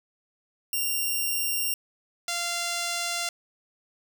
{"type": "tone pair in turn", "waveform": "5% pulse", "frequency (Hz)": [2777, 691.6], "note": ["F7", "F5"], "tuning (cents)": [-10, -17], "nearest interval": "2 octaves", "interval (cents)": 2407, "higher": "first", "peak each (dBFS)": [-16, -16], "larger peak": "neither", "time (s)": [[0.73, 1.74], [2.28, 3.29]], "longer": "neither", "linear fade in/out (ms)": 2, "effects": []}